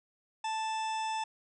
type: harmonic tone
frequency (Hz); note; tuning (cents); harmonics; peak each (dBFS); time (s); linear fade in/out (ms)
880; A5; 0; 1 / 2 / 3 / 4 / 6 / 7 / 8 / 9 / 10; -32 / -47 / -43 / -45 / -48 / -54 / -58 / -51 / -61; 0.44-1.24; 5
effects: none